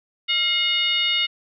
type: tone with frequency modulation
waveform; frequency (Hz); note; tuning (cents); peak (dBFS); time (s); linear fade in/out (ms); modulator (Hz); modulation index
sine; 2895; F#7; -38; -18; 0.28-1.27; 20; 757; 1.1
effects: none